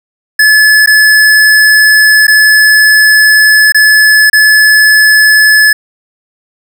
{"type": "tone with dropouts", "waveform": "square", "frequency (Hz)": 1719, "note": "A6", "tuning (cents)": -41, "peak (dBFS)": -3, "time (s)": [0.39, 5.73], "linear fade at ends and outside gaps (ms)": 5, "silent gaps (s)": [[0.861, 0.873], [2.269, 2.279], [3.722, 3.745], [4.299, 4.33]], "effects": []}